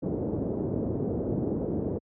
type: low-pass noise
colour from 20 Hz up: white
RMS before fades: -29 dBFS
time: 0.02-1.99 s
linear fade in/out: 20 ms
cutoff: 440 Hz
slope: 24 dB/octave
effects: high-pass 80 Hz 12 dB/octave